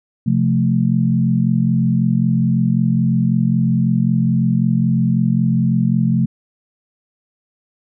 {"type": "chord", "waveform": "sine", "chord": "F major", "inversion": "second", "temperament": "equal", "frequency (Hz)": [130.81, 174.61, 220], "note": ["C3", "F3", "A3"], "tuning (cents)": [0, 0, 0], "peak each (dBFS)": -17, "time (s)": [0.26, 6.26], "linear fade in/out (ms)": 10, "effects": []}